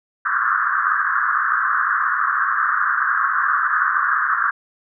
pink band-pass noise, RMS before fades -19 dBFS, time 0.25-4.51 s, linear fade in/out 10 ms, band 1100 to 1700 Hz, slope 96 dB/octave, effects none

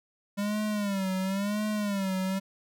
square tone with vibrato, 199.9 Hz, G3, 34 cents sharp, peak -28 dBFS, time 0.37-2.4 s, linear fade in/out 20 ms, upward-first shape sine, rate 0.96 Hz, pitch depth 110 cents each way, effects none

